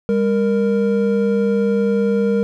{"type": "tone pair together", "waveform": "triangle", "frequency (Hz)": [201.3, 466.2], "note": ["G3", "A#4"], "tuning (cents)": [46, 0], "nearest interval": "octave + minor third", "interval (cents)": 1454, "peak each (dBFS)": -15, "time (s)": [0.09, 2.43], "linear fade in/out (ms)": 0, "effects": []}